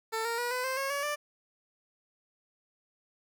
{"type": "tone with pitch steps", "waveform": "15% pulse", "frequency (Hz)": [446.2, 464.3, 483.2, 502.9, 523.3, 544.6, 566.7, 589.8], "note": ["A4", "A#4", "B4", "B4", "C5", "C#5", "C#5", "D5"], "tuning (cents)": [24, -7, -38, 31, 0, -31, 38, 7], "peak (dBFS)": -24, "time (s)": [0.12, 1.16], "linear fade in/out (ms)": 20, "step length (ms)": 130, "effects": []}